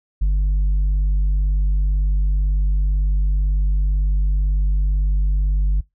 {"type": "tone with tanh clipping", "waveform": "sine", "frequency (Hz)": 49, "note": "G1", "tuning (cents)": 0, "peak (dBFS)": -15, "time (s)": [0.21, 5.81], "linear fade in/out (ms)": 10, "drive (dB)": 3, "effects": ["noise-tail reverb RT60 0.2 s tail -24 dB re dry"]}